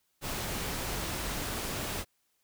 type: noise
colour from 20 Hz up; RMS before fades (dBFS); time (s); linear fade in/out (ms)
pink; -35; 0.21-2.05; 50
effects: white hiss -75 dBFS RMS until 2.43 s